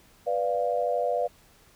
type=chord; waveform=sine; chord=B diminished; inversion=none; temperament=equal; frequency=493.9 / 587.3 / 698.5 Hz; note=B4 / D5 / F5; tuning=0 / 0 / 0 cents; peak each=-28 dBFS; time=0.26-1.28 s; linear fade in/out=20 ms; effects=pink hiss -58 dBFS RMS until 1.75 s